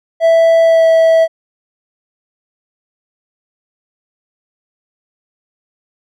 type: tone with pitch glide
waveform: triangle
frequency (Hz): 659.3 to 652.5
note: E5 to E5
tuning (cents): 0 to -18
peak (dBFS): -4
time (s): 0.2-1.28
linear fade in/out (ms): 50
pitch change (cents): -18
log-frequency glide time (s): 0.63-0.86
effects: none